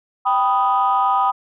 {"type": "chord", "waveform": "sine", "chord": "G augmented", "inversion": "none", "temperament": "equal", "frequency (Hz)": [784, 987.8, 1244.5], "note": ["G5", "B5", "D#6"], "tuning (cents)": [0, 0, 0], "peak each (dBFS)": -18, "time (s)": [0.25, 1.32], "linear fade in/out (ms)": 20, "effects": ["tanh soft clip ceiling -7 dBFS"]}